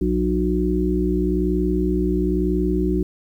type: harmonic tone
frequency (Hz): 61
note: B1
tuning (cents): -21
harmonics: 1 / 3 / 5 / 6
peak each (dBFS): -23 / -23 / -23 / -23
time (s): 0.01-3.03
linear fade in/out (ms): 5
effects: 9-bit